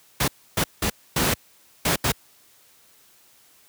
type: noise bursts at uneven times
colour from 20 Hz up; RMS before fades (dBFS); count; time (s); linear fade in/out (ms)
pink; -21; 6; 0.2-0.28 / 0.57-0.64 / 0.82-0.9 / 1.16-1.34 / 1.85-1.96 / 2.04-2.12; 5
effects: white hiss -56 dBFS RMS until 3.68 s + high-pass 60 Hz 12 dB/octave